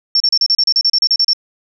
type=tone bursts; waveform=sine; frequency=5440 Hz; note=F8; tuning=46 cents flat; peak=-9 dBFS; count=14; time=0.15-1.333 s; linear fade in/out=2 ms; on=52 ms; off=35 ms; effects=none